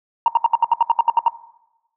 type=tone bursts; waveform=sine; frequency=932.3 Hz; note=A#5; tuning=in tune; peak=-8 dBFS; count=12; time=0.26-1.282 s; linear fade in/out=2 ms; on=21 ms; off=70 ms; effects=noise-tail reverb RT60 0.9 s tail -19 dB re dry + tanh soft clip ceiling -6 dBFS